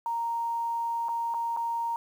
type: tone with dropouts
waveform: sine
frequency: 930 Hz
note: A#5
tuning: 4 cents flat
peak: -27 dBFS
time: 0.06-1.96 s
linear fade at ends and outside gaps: 1 ms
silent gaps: 1.085-1.09 / 1.34-1.344 / 1.565-1.571 s
effects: 9-bit